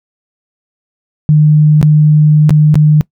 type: tone with dropouts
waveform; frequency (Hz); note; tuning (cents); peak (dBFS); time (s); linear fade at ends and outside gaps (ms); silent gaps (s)
sine; 151.8; D#3; -42; -3; 1.29-3.01; 0; 1.814-1.828 / 2.494-2.506 / 2.743-2.755
effects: noise-tail reverb RT60 0.1 s tail -22 dB re dry